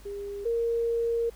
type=tone pair in turn; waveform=sine; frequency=403.5 / 464.9 Hz; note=G#4 / A#4; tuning=-50 / -5 cents; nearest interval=major second; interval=245 cents; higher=second; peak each=-33 / -24 dBFS; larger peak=second; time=0.05-0.45 / 0.45-1.3 s; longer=second; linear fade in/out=10 ms; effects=added 50 Hz sine -48 dBFS peak until 1.35 s + pink hiss -55 dBFS RMS until 1.35 s